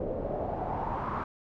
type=noise with low-pass filter sweep; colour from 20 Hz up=pink; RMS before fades=-33 dBFS; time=0-1.24 s; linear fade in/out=5 ms; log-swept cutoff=490 to 1200 Hz; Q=3.9; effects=none